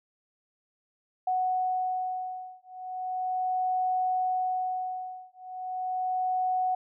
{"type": "beating tone pair", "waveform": "sine", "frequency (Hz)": [740, 740.37], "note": ["F#5", "F#5"], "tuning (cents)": [0, 1], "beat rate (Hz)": 0.37, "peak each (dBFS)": -30, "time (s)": [1.27, 6.75], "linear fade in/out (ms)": 5, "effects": []}